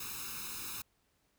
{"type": "noise with comb filter", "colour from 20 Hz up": "white", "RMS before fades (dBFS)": -42, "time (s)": [0, 0.82], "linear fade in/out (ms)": 5, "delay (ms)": 0.77, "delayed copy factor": 0.95, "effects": ["pink hiss -75 dBFS RMS until 1.38 s"]}